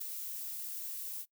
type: noise with ADSR envelope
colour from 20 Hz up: violet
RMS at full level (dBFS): -37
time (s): 0-1.26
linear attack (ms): 16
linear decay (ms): 6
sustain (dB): -4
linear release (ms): 54
effects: noise-tail reverb RT60 0.1 s tail -21 dB re dry

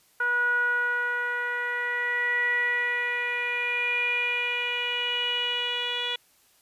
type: tone with low-pass filter sweep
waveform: 10% pulse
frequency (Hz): 485.6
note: B4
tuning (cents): -29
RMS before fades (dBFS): -27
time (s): 0.2-6.16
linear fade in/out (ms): 5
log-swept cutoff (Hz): 1400 to 3300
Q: 8.5
effects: white hiss -62 dBFS RMS until 6.61 s + resampled to 32000 Hz

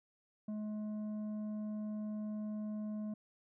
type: tone with tanh clipping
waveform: sine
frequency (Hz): 212.4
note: G#3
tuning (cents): +39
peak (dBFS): -39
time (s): 0.48-3.14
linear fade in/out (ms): 5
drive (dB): 7
effects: none

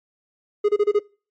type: tone bursts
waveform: triangle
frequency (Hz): 415.3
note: G#4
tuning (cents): 0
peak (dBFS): -12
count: 5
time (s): 0.64-0.992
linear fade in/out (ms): 10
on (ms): 48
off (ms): 28
effects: noise-tail reverb RT60 0.4 s tail -25 dB re dry + MP3 32 kbps

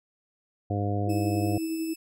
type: harmonic tone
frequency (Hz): 101.6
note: G#2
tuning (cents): -38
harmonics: 1 / 2 / 3 / 4 / 5 / 6 / 7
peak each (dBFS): -27 / -35 / -33 / -37 / -37 / -40 / -34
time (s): 0.7-1.58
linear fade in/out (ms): 5
type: tone with tremolo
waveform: sine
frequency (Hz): 323.1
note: E4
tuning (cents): -35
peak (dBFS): -26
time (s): 1.07-1.94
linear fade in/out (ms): 10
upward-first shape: sine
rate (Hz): 11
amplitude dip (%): 35
type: tone with pitch glide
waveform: 10% pulse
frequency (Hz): 2600 to 2618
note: E7 to E7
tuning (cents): -24 to -13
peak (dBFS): -33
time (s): 1.09-1.96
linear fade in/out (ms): 10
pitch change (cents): +11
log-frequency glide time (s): 1.41-1.53
effects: none

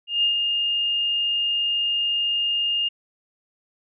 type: tone with ADSR envelope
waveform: sine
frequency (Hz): 2827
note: F7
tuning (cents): +20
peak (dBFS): -16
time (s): 0.07-2.89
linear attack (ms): 160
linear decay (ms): 110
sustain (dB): -4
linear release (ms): 14
effects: none

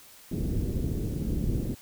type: low-pass noise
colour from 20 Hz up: pink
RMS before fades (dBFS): -29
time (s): 0.31-1.75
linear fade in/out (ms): 10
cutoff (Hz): 370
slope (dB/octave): 24
effects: white hiss -52 dBFS RMS until 1.81 s

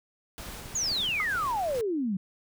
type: noise with tremolo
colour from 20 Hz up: pink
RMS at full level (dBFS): -41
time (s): 0.38-1.81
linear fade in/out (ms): 0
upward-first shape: square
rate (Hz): 2.2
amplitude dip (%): 25
type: click train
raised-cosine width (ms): 5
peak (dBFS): -32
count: 9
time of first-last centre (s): 0.4-1.09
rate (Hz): 11.6
type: exponential sweep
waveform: sine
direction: down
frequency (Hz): 6940 to 180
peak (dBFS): -26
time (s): 0.75-2.17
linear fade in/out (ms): 5
type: tone with exponential decay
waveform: sine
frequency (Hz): 1244.5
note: D#6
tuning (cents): 0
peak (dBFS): -25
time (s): 1.2-1.29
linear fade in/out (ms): 1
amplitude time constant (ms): 18
effects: none

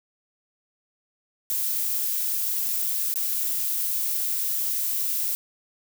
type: noise with dropouts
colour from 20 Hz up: violet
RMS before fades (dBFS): -26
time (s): 1.5-5.35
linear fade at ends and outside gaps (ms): 0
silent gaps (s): 3.14-3.158
effects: none

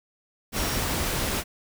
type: tone in noise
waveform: sine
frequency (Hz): 5588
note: F8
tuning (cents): 0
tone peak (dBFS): -37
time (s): 0.53-0.81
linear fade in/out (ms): 50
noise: pink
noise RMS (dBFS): -27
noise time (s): 0.52-1.44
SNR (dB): -13
effects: none

